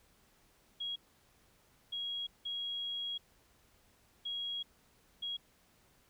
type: tone bursts at uneven times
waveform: sine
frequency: 3300 Hz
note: G#7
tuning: 12 cents flat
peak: -36 dBFS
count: 5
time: 0.8-0.96 / 1.92-2.27 / 2.45-3.18 / 4.25-4.63 / 5.22-5.37 s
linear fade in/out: 10 ms
effects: pink hiss -68 dBFS RMS until 6.09 s